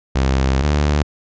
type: tone pair in turn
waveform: sawtooth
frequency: 66.4 / 73.66 Hz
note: C2 / D2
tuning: +26 / +6 cents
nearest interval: major second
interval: 180 cents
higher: second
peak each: -10 / -10 dBFS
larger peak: neither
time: 0.15-0.63 / 0.63-1.03 s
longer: first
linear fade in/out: 10 ms
effects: resampled to 16000 Hz